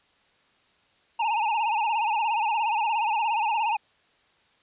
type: tone with vibrato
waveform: square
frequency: 880 Hz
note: A5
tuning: in tune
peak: -23 dBFS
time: 1.19-3.77 s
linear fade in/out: 10 ms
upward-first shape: sine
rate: 17 Hz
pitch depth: 110 cents each way
effects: white hiss -63 dBFS RMS until 4.62 s + resampled to 8000 Hz